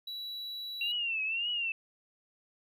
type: tone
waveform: triangle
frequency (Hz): 3923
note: B7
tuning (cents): -12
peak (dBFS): -36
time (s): 0.07-0.92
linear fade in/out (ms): 5
type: tone with vibrato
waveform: sine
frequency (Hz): 2732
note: F7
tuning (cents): -39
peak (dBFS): -30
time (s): 0.81-1.72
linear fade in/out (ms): 2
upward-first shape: triangle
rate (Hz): 1.8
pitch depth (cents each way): 130
effects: none